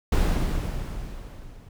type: noise with level ramp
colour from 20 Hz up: brown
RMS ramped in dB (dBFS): -18 to -46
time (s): 0.12-1.69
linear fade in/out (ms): 5
effects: none